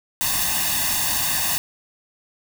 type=noise with comb filter; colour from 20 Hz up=white; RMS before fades=-22 dBFS; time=0.21-1.58 s; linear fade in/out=0 ms; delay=1.1 ms; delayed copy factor=+1; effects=none